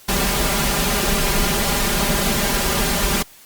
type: noise with comb filter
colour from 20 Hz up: pink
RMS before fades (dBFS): -19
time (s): 0.08-3.23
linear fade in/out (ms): 10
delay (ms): 5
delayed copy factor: +0.9
effects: white hiss -46 dBFS RMS until 3.45 s + Opus 48 kbps